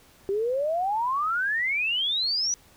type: exponential sweep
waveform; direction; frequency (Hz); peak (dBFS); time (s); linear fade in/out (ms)
sine; up; 383.8 to 6000; -23; 0.29-2.54; 0
effects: pink hiss -56 dBFS RMS until 2.76 s